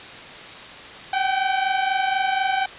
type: tone pair together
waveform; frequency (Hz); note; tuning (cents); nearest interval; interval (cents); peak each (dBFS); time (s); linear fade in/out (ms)
sawtooth; 759.9 / 784; F#5 / G5; +46 / 0; minor second; 54; -18 / -19; 1.13-2.66; 5
effects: white hiss -38 dBFS RMS until 2.78 s + resampled to 8000 Hz